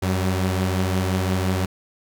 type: tone pair together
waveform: sawtooth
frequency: 92.5 / 190.75 Hz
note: F#2 / G3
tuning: 0 / -47 cents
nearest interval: octave + minor second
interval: 1253 cents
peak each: -17 / -22 dBFS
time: 0.02-1.66 s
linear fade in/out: 10 ms
effects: none